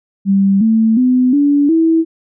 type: tone with pitch steps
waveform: sine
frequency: 196 / 222.6 / 252.7 / 287 / 325.8 Hz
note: G3 / A3 / B3 / D4 / E4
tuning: 0 / +20 / +40 / -40 / -20 cents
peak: -8 dBFS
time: 0.25-2.05 s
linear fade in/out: 50 ms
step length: 360 ms
effects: none